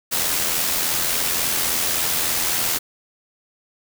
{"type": "noise with amplitude modulation", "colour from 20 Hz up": "white", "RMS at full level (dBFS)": -20, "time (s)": [0.11, 2.79], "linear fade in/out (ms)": 20, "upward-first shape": "sine", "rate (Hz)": 83.5, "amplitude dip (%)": 35, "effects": []}